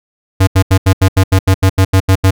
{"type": "tone bursts", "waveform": "square", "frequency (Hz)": 95.1, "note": "F#2", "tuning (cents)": 48, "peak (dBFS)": -6, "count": 13, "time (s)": [0.4, 2.309], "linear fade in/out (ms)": 10, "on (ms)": 73, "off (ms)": 80, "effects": []}